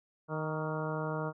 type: harmonic tone with a mistuned harmonic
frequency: 155.56 Hz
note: D#3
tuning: in tune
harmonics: 1 / 2 / 3 / 4 / 5 / 6 / 7 / 8 / 9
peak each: -36 / -42 / -39 / -40 / -47 / -43 / -44 / -46 / -44 dBFS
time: 0.28-1.33 s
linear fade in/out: 50 ms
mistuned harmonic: 7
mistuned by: +44 cents
effects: none